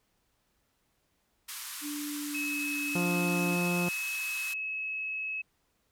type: band-pass noise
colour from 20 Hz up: white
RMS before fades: -41 dBFS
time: 1.48-4.54 s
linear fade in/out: 10 ms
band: 960 to 14000 Hz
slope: 48 dB/octave
type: tone with pitch glide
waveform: sine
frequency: 293.7 to 289.2 Hz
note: D4 to D4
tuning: 0 to -27 cents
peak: -35 dBFS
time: 1.81-3.58 s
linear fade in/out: 50 ms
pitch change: -27 cents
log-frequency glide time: 2.08-2.89 s
type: tone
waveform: sine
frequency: 2577 Hz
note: E7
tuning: 40 cents flat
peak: -32 dBFS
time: 2.34-5.42 s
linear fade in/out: 10 ms
type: harmonic tone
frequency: 175.7 Hz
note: F3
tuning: 11 cents sharp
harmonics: 1 / 2 / 3 / 4 / 5 / 6 / 7 / 8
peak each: -29 / -35 / -39 / -41 / -43 / -45 / -46 / -47 dBFS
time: 2.95-3.89 s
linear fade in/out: 5 ms
effects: pink hiss -74 dBFS RMS until 5.91 s